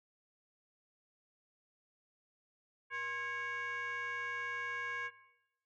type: tone with frequency modulation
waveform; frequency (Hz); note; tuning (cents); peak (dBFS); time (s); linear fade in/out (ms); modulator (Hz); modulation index
sine; 1644; G#6; -18; -35; 2.9-5.11; 50; 582; 1.1
effects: noise-tail reverb RT60 0.9 s tail -19 dB re dry + tanh soft clip ceiling -34 dBFS